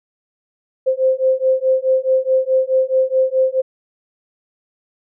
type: beating tone pair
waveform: sine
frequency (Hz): 520 / 524.7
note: C5 / C5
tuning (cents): -11 / +5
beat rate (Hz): 4.7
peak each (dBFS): -16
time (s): 0.86-3.62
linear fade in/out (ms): 20
effects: none